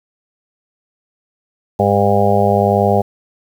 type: harmonic tone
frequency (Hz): 101.1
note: G#2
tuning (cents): -46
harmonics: 1 / 2 / 4 / 5 / 6 / 7 / 8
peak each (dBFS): -18 / -18 / -18 / -18 / -18 / -18 / -18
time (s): 1.79-3.02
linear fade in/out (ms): 10
effects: 7-bit